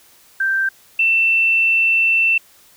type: tone pair in turn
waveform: sine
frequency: 1568 / 2680 Hz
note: G6 / E7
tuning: 0 / +28 cents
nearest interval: major sixth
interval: 928 cents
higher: second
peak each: -15 / -12 dBFS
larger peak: second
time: 0.4-0.69 / 0.99-2.38 s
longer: second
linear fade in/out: 5 ms
effects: white hiss -50 dBFS RMS until 2.76 s